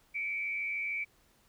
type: tone with frequency modulation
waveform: sine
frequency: 2300 Hz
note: D7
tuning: 37 cents flat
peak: -32 dBFS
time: 0.14-1.05 s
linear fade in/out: 20 ms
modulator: 93.2 Hz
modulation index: 0.76
effects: pink hiss -67 dBFS RMS until 1.48 s

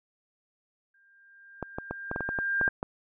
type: tone with exponential growth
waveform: sine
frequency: 1597 Hz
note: G6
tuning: 32 cents sharp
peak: -22 dBFS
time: 0.94-2.69 s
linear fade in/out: 5 ms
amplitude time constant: 380 ms
type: clicks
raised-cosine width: 1 ms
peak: -17 dBFS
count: 11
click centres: 1.627 / 1.785 / 1.91 / 2.114 / 2.161 / 2.207 / 2.29 / 2.388 / 2.613 / 2.679 / 2.829 s
effects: none

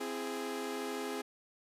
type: chord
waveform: sawtooth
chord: C augmented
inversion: none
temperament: equal with one note detuned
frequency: 261.6 / 334.8 / 415.3 Hz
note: C4 / E4 / G#4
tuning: 0 / +27 / 0 cents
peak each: -37 / -40 / -35 dBFS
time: 0-1.22 s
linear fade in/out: 10 ms
effects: resampled to 32000 Hz + 11-bit

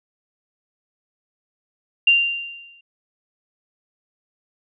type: tone with exponential decay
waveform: sine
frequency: 2781 Hz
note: F7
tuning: 8 cents flat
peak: -9 dBFS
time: 2.07-2.81 s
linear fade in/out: 5 ms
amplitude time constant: 160 ms
effects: none

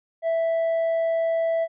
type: tone with tanh clipping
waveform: sine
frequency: 659.3 Hz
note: E5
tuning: in tune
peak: -21 dBFS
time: 0.22-1.68 s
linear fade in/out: 50 ms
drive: 3 dB
effects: none

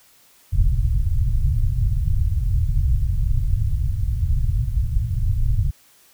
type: low-pass noise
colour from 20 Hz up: pink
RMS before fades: -19 dBFS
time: 0.52-5.71 s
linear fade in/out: 10 ms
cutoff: 130 Hz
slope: 48 dB/octave
effects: white hiss -54 dBFS RMS until 6.13 s

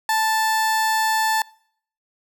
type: tone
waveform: 30% pulse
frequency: 880 Hz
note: A5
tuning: in tune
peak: -15 dBFS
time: 0.09-1.42 s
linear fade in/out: 2 ms
effects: noise-tail reverb RT60 0.6 s tail -24 dB re dry

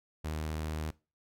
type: tone with vibrato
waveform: sawtooth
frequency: 77.78 Hz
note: D#2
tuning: in tune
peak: -30 dBFS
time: 0.24-0.91 s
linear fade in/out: 10 ms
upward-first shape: sine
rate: 15 Hz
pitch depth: 14 cents each way
effects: noise-tail reverb RT60 0.3 s tail -21 dB re dry

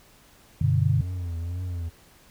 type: chord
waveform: sine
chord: G major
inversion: none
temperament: equal with one note detuned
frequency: 95.87 / 123.47 / 146.83 Hz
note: G2 / B2 / D3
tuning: -38 / 0 / 0 cents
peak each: -23 dBFS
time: 0.61-1.01 s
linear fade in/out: 5 ms
type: tone with vibrato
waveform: triangle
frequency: 87.31 Hz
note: F2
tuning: in tune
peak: -26 dBFS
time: 1-1.9 s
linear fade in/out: 20 ms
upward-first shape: triangle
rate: 2 Hz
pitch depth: 98 cents each way
effects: pink hiss -55 dBFS RMS until 2.3 s

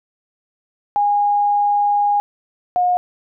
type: tone pair in turn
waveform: sine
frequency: 820 / 718.8 Hz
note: G#5 / F5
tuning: -22 / +50 cents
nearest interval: major second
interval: 228 cents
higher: first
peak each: -13 dBFS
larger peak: neither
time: 0.96-2.2 / 2.76-2.97 s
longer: first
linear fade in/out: 0 ms
effects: none

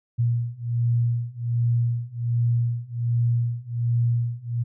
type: beating tone pair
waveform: sine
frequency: 117.9 / 119.2 Hz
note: A#2 / A#2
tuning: +20 / +39 cents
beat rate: 1.3 Hz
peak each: -24 / -23 dBFS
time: 0.18-4.64 s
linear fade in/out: 20 ms
effects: none

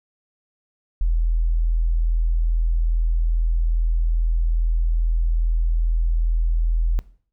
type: tone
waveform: sine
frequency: 41.2 Hz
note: E1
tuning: in tune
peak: -16 dBFS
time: 1.01-6.99 s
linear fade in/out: 0 ms
effects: noise-tail reverb RT60 0.5 s tail -19 dB re dry

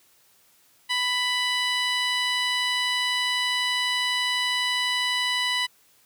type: tone with band-pass filter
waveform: 15% pulse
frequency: 992 Hz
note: B5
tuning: 7 cents sharp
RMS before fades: -25 dBFS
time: 0.89-5.67 s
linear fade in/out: 20 ms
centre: 3300 Hz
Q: 0.63
effects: white hiss -60 dBFS RMS until 6.05 s + high-pass 60 Hz 12 dB/octave

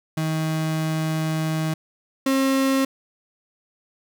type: tone pair in turn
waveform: 35% pulse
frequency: 158.2 / 268.5 Hz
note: D#3 / C4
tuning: +29 / +45 cents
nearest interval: major sixth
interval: 916 cents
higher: second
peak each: -20 / -16 dBFS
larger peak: second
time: 0.17-1.74 / 2.26-2.85 s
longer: first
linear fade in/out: 5 ms
effects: none

